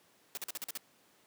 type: noise bursts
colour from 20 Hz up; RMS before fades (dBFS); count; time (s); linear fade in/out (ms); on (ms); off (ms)
white; -39; 7; 0.35-0.774; 0; 22; 45
effects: pink hiss -66 dBFS RMS until 1.26 s + high-pass 200 Hz 12 dB/octave